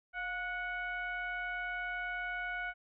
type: tone with frequency modulation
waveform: sine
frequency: 1467 Hz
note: F#6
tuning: 15 cents flat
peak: -35 dBFS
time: 0.13-2.74 s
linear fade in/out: 50 ms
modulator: 756 Hz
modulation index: 0.95
effects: none